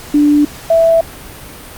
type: tone pair in turn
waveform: sine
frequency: 293.7 / 659.3 Hz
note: D4 / E5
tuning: 0 / 0 cents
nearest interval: octave + major second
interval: 1400 cents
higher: second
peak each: -6 dBFS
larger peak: neither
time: 0.14-0.45 / 0.7-1.01 s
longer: neither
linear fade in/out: 5 ms
effects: pink hiss -32 dBFS RMS until 1.77 s + Opus 48 kbps